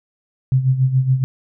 sine tone with tremolo, 130.81 Hz, C3, in tune, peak -10 dBFS, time 0.52-1.24 s, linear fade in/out 0 ms, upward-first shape sine, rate 7.1 Hz, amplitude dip 70%, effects none

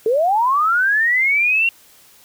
sine linear sweep, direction up, 420 to 2768 Hz, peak -13 dBFS, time 0.06-1.69 s, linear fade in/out 2 ms, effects white hiss -49 dBFS RMS until 2.24 s

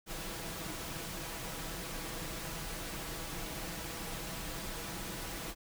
pink noise with comb filter, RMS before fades -41 dBFS, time 0.06-5.55 s, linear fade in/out 50 ms, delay 6.1 ms, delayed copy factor +0.5, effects none

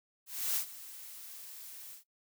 blue noise with ADSR envelope, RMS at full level -31 dBFS, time 0.26-2.04 s, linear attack 300 ms, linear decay 93 ms, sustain -17 dB, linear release 120 ms, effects noise-tail reverb RT60 0.1 s tail -18 dB re dry

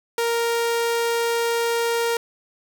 sawtooth tone, 466.2 Hz, A#4, in tune, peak -16 dBFS, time 0.18-2.17 s, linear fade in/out 2 ms, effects none

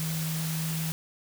sine tone in noise, 160.4 Hz, E3, 47 cents flat, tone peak -29 dBFS, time 0-0.92 s, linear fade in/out 0 ms, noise white, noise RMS -36 dBFS, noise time 0-0.92 s, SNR +4 dB, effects none

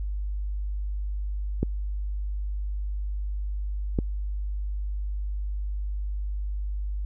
clicks, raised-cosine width 3 ms, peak -11 dBFS, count 2, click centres 1.63 / 3.988 s, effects added 50 Hz sine -27 dBFS peak until 7.05 s

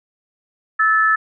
sine tone pair together, 1307 / 1744.6 Hz, E6 / A6, -15 / -15 cents, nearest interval perfect fourth, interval 500 cents, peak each -15 dBFS, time 0.79-1.16 s, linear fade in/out 10 ms, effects none

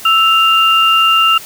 sine tone pair together, 1317.7 / 2794 Hz, E6 / F7, -1 / 0 cents, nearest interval octave + minor second, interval 1301 cents, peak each -10 dBFS, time 0.05-1.38 s, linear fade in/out 5 ms, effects white hiss -32 dBFS RMS until 1.45 s

